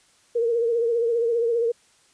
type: tone with vibrato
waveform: sine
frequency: 465.9 Hz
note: A#4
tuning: 1 cent flat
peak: -19 dBFS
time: 0.35-1.72 s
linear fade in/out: 10 ms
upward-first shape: triangle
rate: 15 Hz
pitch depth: 63 cents each way
effects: white hiss -59 dBFS RMS until 2.13 s + resampled to 22050 Hz